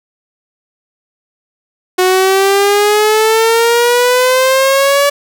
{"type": "exponential sweep", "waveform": "sawtooth", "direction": "up", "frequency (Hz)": [365.6, 573], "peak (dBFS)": -4, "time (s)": [1.98, 5.1], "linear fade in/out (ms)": 10, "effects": []}